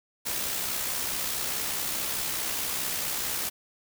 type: noise with amplitude modulation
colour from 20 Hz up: white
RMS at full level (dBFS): -29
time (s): 0.25-3.5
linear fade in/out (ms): 20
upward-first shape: sine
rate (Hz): 64.7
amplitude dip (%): 35
effects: none